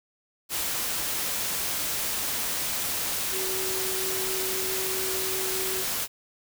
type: tone in noise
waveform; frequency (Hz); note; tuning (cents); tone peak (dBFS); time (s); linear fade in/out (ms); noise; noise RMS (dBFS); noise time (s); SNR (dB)
sine; 378.1; F#4; +38; -33; 3.31-5.85; 50; white; -29; 0.49-6.08; -7
effects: none